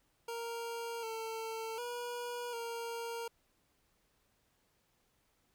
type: tone with pitch steps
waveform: 25% pulse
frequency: 465.3 / 448 / 483 / 465.1 Hz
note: A#4 / A4 / B4 / A#4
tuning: -3 / +31 / -39 / -4 cents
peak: -35 dBFS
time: 0.28-3.28 s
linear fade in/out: 5 ms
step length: 750 ms
effects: pink hiss -75 dBFS RMS until 5.54 s